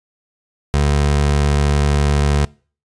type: tone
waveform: 25% pulse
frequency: 72.3 Hz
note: D2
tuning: 27 cents flat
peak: -9 dBFS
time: 0.74-2.45 s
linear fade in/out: 0 ms
effects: noise-tail reverb RT60 0.4 s tail -24 dB re dry + resampled to 22050 Hz